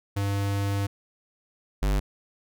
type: tone pair in turn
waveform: square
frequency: 99.8 / 49.46 Hz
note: G2 / G1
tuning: +32 / +16 cents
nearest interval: octave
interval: 1216 cents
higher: first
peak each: -25 / -22 dBFS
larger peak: second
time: 0.16-0.87 / 1.82-2 s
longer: first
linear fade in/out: 10 ms
effects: none

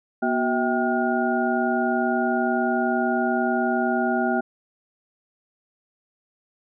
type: tone cluster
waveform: sine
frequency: 241.1 / 369.9 / 649 / 780 / 1431 Hz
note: B3 / F#4 / E5 / G5 / F6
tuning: -41 / 0 / -27 / -9 / +42 cents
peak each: -24 / -27 / -27 / -26 / -28 dBFS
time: 0.22-4.41 s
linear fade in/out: 10 ms
effects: none

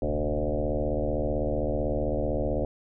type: tone with frequency modulation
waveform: sine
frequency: 293.7 Hz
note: D4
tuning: in tune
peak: -24 dBFS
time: 0.02-2.65 s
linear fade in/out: 2 ms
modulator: 75.7 Hz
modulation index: 4.5
effects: none

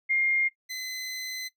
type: tone pair in turn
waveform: sine / 20% pulse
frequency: 2122 / 2034 Hz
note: C7 / C7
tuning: +24 / -50 cents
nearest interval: minor second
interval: 74 cents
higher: first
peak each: -22 / -28 dBFS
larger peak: first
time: 0.09-0.49 / 0.69-1.49 s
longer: second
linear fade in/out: 20 ms
effects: noise-tail reverb RT60 0.1 s tail -17 dB re dry

